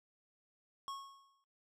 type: tone with exponential decay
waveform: square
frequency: 1097 Hz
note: C#6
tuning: 18 cents flat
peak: -40 dBFS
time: 0.88-1.44 s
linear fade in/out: 0 ms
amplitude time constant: 120 ms
effects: noise-tail reverb RT60 0.2 s tail -20 dB re dry + low-pass 9000 Hz 12 dB/octave